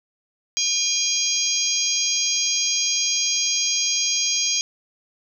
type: harmonic tone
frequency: 809 Hz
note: G#5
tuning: 46 cents flat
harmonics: 3 / 4 / 5 / 6 / 7 / 8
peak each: -30 / -27 / -33 / -25 / -28 / -23 dBFS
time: 0.57-4.61 s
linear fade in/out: 0 ms
effects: 9-bit